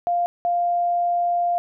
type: tone pair in turn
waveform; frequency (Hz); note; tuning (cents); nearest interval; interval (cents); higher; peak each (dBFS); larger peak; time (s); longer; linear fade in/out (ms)
sine; 698.5 / 698.5; F5 / F5; 0 / 0; unison; 0; neither; -18; neither; 0.07-0.26 / 0.45-1.58; second; 0
effects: none